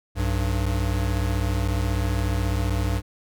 square tone pair together, 61.74 / 98 Hz, B1 / G2, 0 / 0 cents, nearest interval minor sixth, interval 800 cents, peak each -25 dBFS, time 0.15-3.02 s, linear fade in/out 50 ms, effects none

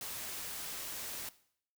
white noise, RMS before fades -42 dBFS, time 0.01-1.29 s, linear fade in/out 2 ms, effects noise-tail reverb RT60 0.6 s tail -17 dB re dry

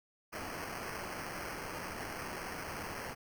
white noise with sample-and-hold, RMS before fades -42 dBFS, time 0.32-3.15 s, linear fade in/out 20 ms, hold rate 3675 Hz, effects none

